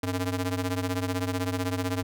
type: ring-modulated tone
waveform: sawtooth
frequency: 183.2 Hz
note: F#3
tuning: 17 cents flat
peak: -20 dBFS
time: 0.03-2.03 s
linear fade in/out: 5 ms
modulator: 83.7 Hz
effects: none